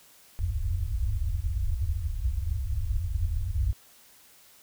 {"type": "low-pass noise", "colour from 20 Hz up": "white", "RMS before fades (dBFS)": -28, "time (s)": [0.39, 3.73], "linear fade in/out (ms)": 0, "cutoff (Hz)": 100, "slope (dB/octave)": 96, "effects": ["white hiss -56 dBFS RMS until 4.62 s"]}